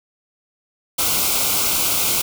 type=band-stop noise; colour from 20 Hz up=white; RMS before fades=-19 dBFS; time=0.98-2.22 s; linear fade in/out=10 ms; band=1500 to 2100 Hz; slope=96 dB/octave; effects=none